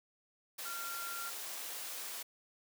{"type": "tone in noise", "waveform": "sine", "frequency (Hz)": 1382, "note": "F6", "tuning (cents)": -19, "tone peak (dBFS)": -42, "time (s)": [0.65, 1.3], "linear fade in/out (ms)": 10, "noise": "white", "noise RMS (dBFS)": -43, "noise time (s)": [0.58, 2.23], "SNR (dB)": -2, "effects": ["high-pass 400 Hz 12 dB/octave"]}